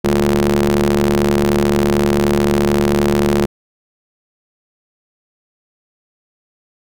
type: ring-modulated tone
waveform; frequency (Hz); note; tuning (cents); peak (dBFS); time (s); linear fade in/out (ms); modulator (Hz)
sawtooth; 73.42; D2; 0; -5; 0.04-3.46; 10; 279
effects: none